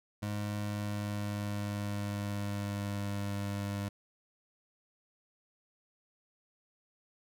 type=tone with pitch glide; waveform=25% pulse; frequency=103.9 to 100.71 Hz; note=G#2 to G2; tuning=+1 to +47 cents; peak=-30 dBFS; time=0.22-3.89 s; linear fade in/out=10 ms; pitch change=-54 cents; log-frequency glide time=0.56-3.38 s; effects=none